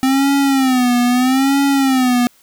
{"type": "tone with vibrato", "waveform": "square", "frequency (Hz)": 260.4, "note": "C4", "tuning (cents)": -8, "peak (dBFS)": -12, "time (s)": [0.03, 2.27], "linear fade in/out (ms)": 0, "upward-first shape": "sine", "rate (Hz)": 0.78, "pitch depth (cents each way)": 120, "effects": ["white hiss -52 dBFS RMS until 2.42 s"]}